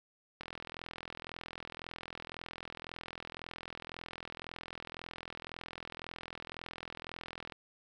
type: click train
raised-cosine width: 0.3 ms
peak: -26 dBFS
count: 299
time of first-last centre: 0.41-7.522 s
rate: 41.9 Hz
effects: none